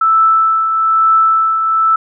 sine tone with tremolo, 1318.5 Hz, E6, in tune, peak -6 dBFS, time 0.01-1.96 s, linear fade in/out 5 ms, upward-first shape triangle, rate 1.1 Hz, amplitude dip 50%, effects none

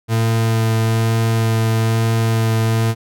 40% pulse tone with vibrato, 112.7 Hz, A2, 42 cents sharp, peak -13 dBFS, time 0.08-2.95 s, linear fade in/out 50 ms, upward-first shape sine, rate 1.1 Hz, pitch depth 10 cents each way, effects none

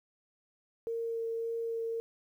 sine tone with vibrato, 458.3 Hz, A#4, 29 cents flat, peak -32 dBFS, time 0.87-2 s, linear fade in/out 0 ms, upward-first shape sine, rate 1.8 Hz, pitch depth 9 cents each way, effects 11-bit

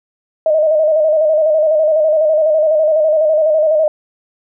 sine tone with vibrato, 622.3 Hz, D#5, in tune, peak -9 dBFS, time 0.46-3.88 s, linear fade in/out 2 ms, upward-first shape square, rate 12 Hz, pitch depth 47 cents each way, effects none

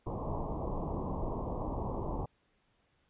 pink low-pass noise, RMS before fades -36 dBFS, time 0.06-2.26 s, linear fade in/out 10 ms, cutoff 1100 Hz, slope 96 dB/octave, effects pink hiss -73 dBFS RMS until 3.09 s + resampled to 8000 Hz

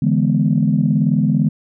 sine chord, E dominant seventh, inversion third, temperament equal, 146.83 / 164.81 / 207.7 / 246.9 Hz, D3 / E3 / G#3 / B3, 0 / 0 / 0 / 0 cents, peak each -17 / -18 / -17 / -19 dBFS, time 0.02-1.49 s, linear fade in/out 5 ms, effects tanh soft clip ceiling -3 dBFS

